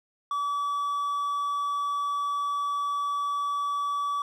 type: tone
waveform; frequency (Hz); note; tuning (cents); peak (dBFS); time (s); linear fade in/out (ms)
triangle; 1147; D6; -41; -24; 0.31-4.22; 2
effects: none